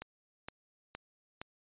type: click train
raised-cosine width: 0.3 ms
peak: -25 dBFS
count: 4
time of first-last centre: 0.02-1.415 s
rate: 2.15 Hz
effects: resampled to 8000 Hz